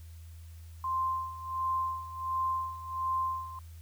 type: tone with tremolo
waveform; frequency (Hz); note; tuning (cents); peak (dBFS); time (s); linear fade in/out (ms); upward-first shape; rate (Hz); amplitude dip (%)
sine; 1046.5; C6; 0; -27; 0.84-3.59; 2; sine; 1.4; 80
effects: added 82 Hz sine -45 dBFS peak until 3.81 s + white hiss -62 dBFS RMS until 3.81 s